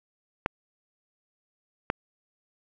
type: clicks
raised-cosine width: 0.5 ms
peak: -9 dBFS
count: 2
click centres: 0.461 / 1.901 s
effects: none